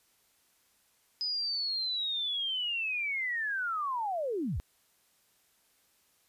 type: linear sweep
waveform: sine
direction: down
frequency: 5030 to 41.78 Hz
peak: -30 dBFS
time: 1.21-4.6 s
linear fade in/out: 0 ms
effects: white hiss -69 dBFS RMS until 6.28 s + resampled to 32000 Hz